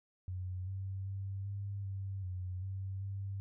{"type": "tone with pitch steps", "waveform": "sine", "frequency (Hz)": [91.9, 96.2, 97.5, 99.8, 97.2, 91.6, 96.2, 98.2], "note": ["F#2", "G2", "G2", "G2", "G2", "F#2", "G2", "G2"], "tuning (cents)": [-11, -32, -9, 32, -14, -17, -32, 4], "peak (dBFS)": -37, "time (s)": [0.28, 3.4], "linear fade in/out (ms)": 0, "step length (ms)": 390, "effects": []}